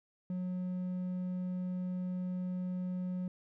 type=tone with hard clipping; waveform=sine; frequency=182 Hz; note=F#3; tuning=28 cents flat; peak=-35 dBFS; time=0.3-3.28 s; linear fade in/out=2 ms; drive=3 dB; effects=none